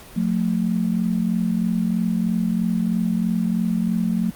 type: tone pair together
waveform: sine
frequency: 180 / 223.1 Hz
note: F#3 / A3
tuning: -47 / +24 cents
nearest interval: major third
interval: 371 cents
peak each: -21 / -21 dBFS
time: 0.16-4.31 s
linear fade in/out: 10 ms
effects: pink hiss -43 dBFS RMS until 4.35 s + Opus 48 kbps